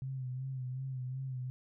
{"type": "tone with vibrato", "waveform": "sine", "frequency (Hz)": 130, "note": "C3", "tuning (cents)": -11, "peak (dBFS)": -36, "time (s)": [0.02, 1.5], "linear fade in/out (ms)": 0, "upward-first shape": "sine", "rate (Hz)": 2.7, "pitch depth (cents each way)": 51, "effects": []}